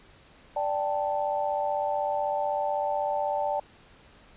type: chord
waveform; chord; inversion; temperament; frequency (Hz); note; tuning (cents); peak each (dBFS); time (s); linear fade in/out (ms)
sine; D suspended fourth; none; equal; 587.3 / 784 / 880; D5 / G5 / A5; 0 / 0 / 0; -29 / -30 / -30; 0.56-3.6; 5
effects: pink hiss -55 dBFS RMS until 4.36 s + resampled to 8000 Hz